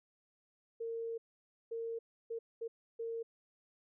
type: tone bursts at uneven times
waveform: sine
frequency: 458.3 Hz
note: A#4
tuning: 29 cents flat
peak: -37 dBFS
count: 5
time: 0.8-1.18 / 1.71-1.99 / 2.3-2.39 / 2.61-2.68 / 2.99-3.23 s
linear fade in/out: 10 ms
effects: none